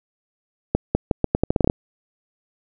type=accelerating click train; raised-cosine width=2 ms; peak=-3 dBFS; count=12; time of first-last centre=0.75-1.699 s; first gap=200 ms; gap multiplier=0.81; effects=none